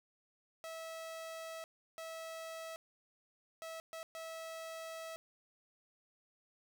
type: tone bursts at uneven times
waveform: sawtooth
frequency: 650 Hz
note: E5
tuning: 24 cents flat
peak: -40 dBFS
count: 5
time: 0.64-1.64 / 1.98-2.76 / 3.62-3.8 / 3.93-4.03 / 4.15-5.16 s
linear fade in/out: 0 ms
effects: none